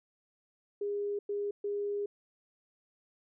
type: tone bursts at uneven times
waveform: sine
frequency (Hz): 408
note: G#4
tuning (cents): -31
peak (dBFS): -31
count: 3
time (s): 0.81-1.19 / 1.29-1.51 / 1.64-2.06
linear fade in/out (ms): 5
effects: none